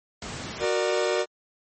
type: noise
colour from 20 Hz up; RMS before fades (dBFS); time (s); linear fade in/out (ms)
pink; -35; 0.22-0.65; 2
type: chord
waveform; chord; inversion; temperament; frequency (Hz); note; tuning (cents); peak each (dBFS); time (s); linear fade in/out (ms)
40% pulse; Gb augmented; none; equal with one note detuned; 370 / 466.2 / 596.6; Gb4 / Bb4 / D5; 0 / 0 / +27; -26; 0.59-1.26; 50
effects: high-pass 60 Hz 12 dB/octave + MP3 32 kbps